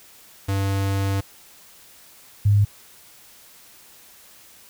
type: tone pair in turn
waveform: square / sine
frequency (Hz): 98 / 102.31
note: G2 / G#2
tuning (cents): 0 / -25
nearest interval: minor second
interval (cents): 75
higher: second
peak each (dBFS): -21 / -13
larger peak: second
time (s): 0.48-1.21 / 2.45-2.65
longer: first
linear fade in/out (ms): 10
effects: white hiss -49 dBFS RMS until 4.69 s